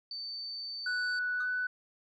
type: tone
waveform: sine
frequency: 4558 Hz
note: C#8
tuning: 47 cents sharp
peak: -37 dBFS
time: 0.11-1.19 s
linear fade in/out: 2 ms
type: tone with pitch glide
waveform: sine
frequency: 1480 to 1493.7 Hz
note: F#6 to F#6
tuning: 0 to +16 cents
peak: -29 dBFS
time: 0.86-1.67 s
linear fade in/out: 5 ms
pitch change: +16 cents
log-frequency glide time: 1.35-1.45 s
type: tone with exponential decay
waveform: triangle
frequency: 1245 Hz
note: D#6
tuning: 1 cent sharp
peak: -35 dBFS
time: 1.4-1.53 s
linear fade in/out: 5 ms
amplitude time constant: 28 ms
effects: tanh soft clip ceiling -25 dBFS